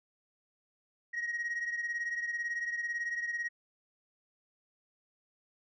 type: beating tone pair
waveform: sine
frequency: 1885 / 1903 Hz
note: A#6 / A#6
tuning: +19 / +35 cents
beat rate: 18 Hz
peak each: -32 / -37 dBFS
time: 1.13-3.49 s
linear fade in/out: 20 ms
effects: tanh soft clip ceiling -30 dBFS